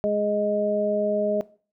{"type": "harmonic tone", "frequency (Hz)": 207.9, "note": "G#3", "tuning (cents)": 2, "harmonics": [1, 2, 3], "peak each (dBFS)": [-28, -27, -22], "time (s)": [0.04, 1.41], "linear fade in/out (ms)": 0, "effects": ["noise-tail reverb RT60 0.4 s tail -19 dB re dry"]}